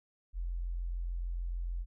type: tone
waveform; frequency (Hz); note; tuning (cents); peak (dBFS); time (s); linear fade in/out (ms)
sine; 43.4; F1; -10; -33; 0.33-1.86; 50
effects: none